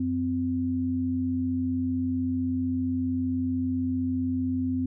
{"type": "tone pair together", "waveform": "sine", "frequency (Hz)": [91.2, 258], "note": ["F#2", "C4"], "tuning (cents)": [-24, -24], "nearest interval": "octave + tritone", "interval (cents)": 1800, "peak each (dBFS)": [-32, -25], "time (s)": [0, 4.86], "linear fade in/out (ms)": 5, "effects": []}